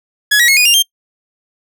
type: tone with pitch steps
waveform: sawtooth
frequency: 1685 / 1913.3 / 2173 / 2467 / 2801 / 3181 Hz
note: G#6 / A#6 / C#7 / D#7 / F7 / G7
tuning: +25 / +45 / -35 / -15 / +4 / +25 cents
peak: -4 dBFS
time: 0.31-0.826 s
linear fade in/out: 10 ms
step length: 86 ms
effects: noise-tail reverb RT60 0.1 s tail -25 dB re dry